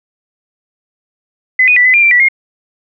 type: tone with pitch steps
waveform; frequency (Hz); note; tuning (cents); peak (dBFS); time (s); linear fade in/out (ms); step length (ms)
sine; 2025 / 2479 / 1970 / 2020 / 2392 / 2354 / 1956 / 2135; B6 / D#7 / B6 / B6 / D7 / D7 / B6 / C7; +43 / -7 / -5 / +39 / +31 / +3 / -17 / +34; -5; 1.59-2.286; 5; 87
effects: none